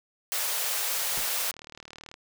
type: high-pass noise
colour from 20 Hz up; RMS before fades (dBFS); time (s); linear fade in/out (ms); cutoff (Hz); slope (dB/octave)
white; -29; 0.32-1.51; 0; 450; 48
type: click train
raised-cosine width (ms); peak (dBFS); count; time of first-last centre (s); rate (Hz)
0.2; -26; 47; 0.94-2.141; 38.3
type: noise with exponential decay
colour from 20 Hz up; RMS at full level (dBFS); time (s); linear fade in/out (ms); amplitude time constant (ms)
pink; -33; 1.17-1.29; 1; 24
effects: none